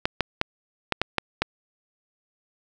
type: clicks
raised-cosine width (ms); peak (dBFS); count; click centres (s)
0.3; -5; 7; 0.055 / 0.207 / 0.414 / 0.923 / 1.016 / 1.183 / 1.42
effects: none